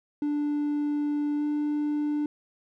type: tone with pitch glide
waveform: triangle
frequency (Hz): 293.7 to 296.4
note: D4 to D4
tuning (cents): 0 to +16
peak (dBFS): -22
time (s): 0.22-2.26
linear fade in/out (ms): 2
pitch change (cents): +16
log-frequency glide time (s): 1.37-1.43
effects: tanh soft clip ceiling -18 dBFS